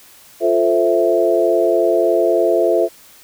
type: chord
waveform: sine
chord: F major seventh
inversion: none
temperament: equal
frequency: 349.2 / 440 / 523.3 / 659.3 Hz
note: F4 / A4 / C5 / E5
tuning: 0 / 0 / 0 / 0 cents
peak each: -17 / -18 / -19 / -16 dBFS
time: 0.4-2.89 s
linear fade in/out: 50 ms
effects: white hiss -45 dBFS RMS until 3.23 s